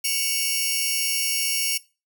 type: tone cluster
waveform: 10% pulse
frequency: 2239 / 2695 / 2913 / 5560 Hz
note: C#7 / E7 / F#7 / F8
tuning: +17 / +38 / -28 / -9 cents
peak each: -20 dBFS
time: 0.04-1.78 s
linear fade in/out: 10 ms
effects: noise-tail reverb RT60 0.3 s tail -21 dB re dry